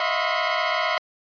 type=tone cluster; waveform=20% pulse; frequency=624 / 660 / 715 / 1012 / 1080 Hz; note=D#5 / E5 / F5 / B5 / C#6; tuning=+5 / +2 / +41 / +42 / -45 cents; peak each=-23 dBFS; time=0-0.98 s; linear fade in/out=2 ms; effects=resampled to 11025 Hz